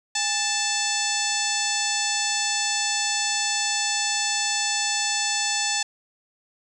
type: harmonic tone with a mistuned harmonic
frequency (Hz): 880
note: A5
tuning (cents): 0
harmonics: 1 / 2 / 3 / 4 / 5 / 6 / 7 / 8 / 9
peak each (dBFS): -31 / -31 / -31 / -31 / -31 / -31 / -31 / -31 / -31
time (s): 0.15-5.83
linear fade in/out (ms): 5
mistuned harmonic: 1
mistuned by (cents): -120
effects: 9-bit